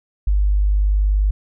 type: tone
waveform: sine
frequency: 50.2 Hz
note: G1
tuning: 42 cents sharp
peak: -13 dBFS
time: 0.27-1.31 s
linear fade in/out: 5 ms
effects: none